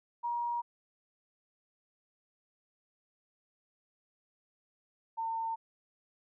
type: tone pair in turn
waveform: sine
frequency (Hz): 950 / 905.1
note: A#5 / A5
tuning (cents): +33 / +49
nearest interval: minor second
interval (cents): 84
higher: first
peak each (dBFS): -31 / -32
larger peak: first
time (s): 0.23-0.62 / 5.17-5.56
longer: neither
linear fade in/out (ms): 20
effects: none